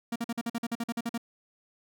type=tone bursts; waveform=45% pulse; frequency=233.1 Hz; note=A#3; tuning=in tune; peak=-29 dBFS; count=13; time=0.12-1.178 s; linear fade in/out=5 ms; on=38 ms; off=47 ms; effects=none